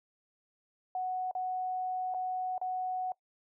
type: tone with dropouts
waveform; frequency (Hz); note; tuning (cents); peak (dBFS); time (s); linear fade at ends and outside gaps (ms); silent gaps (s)
sine; 740; F#5; 0; -31; 0.95-3.12; 2; 1.312-1.351 / 2.14-2.145 / 2.58-2.614
effects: noise-tail reverb RT60 0.1 s tail -21 dB re dry